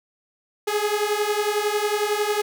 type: beating tone pair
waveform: sawtooth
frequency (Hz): 412.7 / 423.7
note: G#4 / G#4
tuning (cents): -11 / +35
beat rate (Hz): 11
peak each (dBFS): -20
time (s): 0.67-2.42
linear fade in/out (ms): 10
effects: none